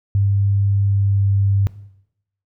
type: tone with pitch glide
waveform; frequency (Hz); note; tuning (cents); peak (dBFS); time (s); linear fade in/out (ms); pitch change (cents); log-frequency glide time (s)
sine; 99.7 to 99.01; G2 to G2; +30 to +18; -13; 0.15-1.67; 0; -12; 0.88-1.27
effects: noise-tail reverb RT60 0.8 s tail -18 dB re dry